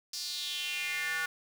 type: tone with high-pass filter sweep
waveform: square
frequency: 161.7 Hz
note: E3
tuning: 33 cents flat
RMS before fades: -35 dBFS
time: 0.13-1.26 s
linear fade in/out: 5 ms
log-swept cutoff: 5100 to 1500 Hz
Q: 4.4
effects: 9-bit